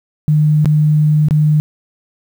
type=tone with dropouts; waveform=sine; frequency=151.7 Hz; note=D#3; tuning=44 cents flat; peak=-8 dBFS; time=0.28-1.6 s; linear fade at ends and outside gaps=0 ms; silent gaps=0.646-0.657 / 1.285-1.309 s; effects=7-bit